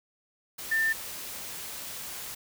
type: tone in noise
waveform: sine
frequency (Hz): 1791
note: A6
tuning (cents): +30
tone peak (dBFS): -23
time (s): 0.71-0.93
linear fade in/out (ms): 10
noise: white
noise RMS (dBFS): -39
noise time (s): 0.58-2.35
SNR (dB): +13
effects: none